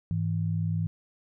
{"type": "tone pair together", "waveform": "sine", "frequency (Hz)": [102.24, 162.3], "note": ["G#2", "E3"], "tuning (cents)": [-27, -27], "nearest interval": "minor sixth", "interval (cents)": 800, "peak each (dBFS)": -28, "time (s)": [0.11, 0.87], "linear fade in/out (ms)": 0, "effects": []}